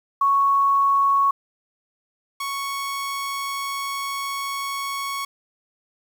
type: tone pair in turn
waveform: sine / sawtooth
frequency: 1108.7 / 1108.7 Hz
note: C#6 / C#6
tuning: 0 / 0 cents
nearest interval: unison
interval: 0 cents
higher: neither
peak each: -15 / -22 dBFS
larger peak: first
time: 0.21-1.31 / 2.4-5.25 s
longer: second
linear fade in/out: 5 ms
effects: 8-bit